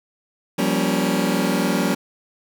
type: chord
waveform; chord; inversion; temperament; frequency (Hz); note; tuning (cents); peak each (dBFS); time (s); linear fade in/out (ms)
sawtooth; G half-diminished seventh; third; just; 176.4 / 196 / 235.2 / 282.2; F3 / G3 / Bb3 / Db4; +18 / 0 / +16 / +31; -20 / -19 / -20 / -20; 0.58-1.95; 10
effects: 7-bit